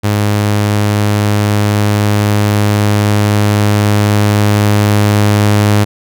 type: tone with level ramp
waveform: sawtooth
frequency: 103.83 Hz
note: G#2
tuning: in tune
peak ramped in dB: -6 to -3 dBFS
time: 0.03-5.85 s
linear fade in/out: 20 ms
effects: none